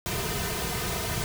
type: noise with comb filter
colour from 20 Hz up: pink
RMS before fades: -30 dBFS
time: 0.06-1.24 s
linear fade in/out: 0 ms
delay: 3.6 ms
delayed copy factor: -0.95
effects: none